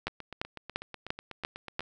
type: two click trains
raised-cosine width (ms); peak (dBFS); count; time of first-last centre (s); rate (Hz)
0.3; -24 / -14; 15 / 6; 0.08-1.806 / 0.07-1.794; 8.11 / 2.9
effects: none